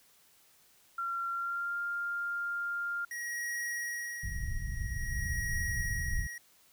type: tone with pitch glide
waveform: sine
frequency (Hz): 1372 to 1400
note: F6 to F6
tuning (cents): -31 to +4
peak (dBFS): -32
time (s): 0.98-3.05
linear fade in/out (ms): 5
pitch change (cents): +35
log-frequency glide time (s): 1.3-1.78
type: tone with tremolo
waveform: square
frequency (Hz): 1898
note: A#6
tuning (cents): +31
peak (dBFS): -34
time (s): 3.11-6.38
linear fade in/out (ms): 2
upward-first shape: sine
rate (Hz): 0.49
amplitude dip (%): 75
type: low-pass noise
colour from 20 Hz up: pink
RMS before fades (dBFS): -35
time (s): 4.23-6.27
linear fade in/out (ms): 10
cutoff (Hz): 130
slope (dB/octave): 24
effects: white hiss -64 dBFS RMS until 6.72 s